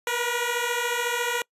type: beating tone pair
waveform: 10% pulse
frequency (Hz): 473.4 / 487.4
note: A#4 / B4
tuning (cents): +27 / -23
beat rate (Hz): 14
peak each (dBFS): -19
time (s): 0.07-1.42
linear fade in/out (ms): 2
effects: noise-tail reverb RT60 0.1 s tail -26 dB re dry + resampled to 32000 Hz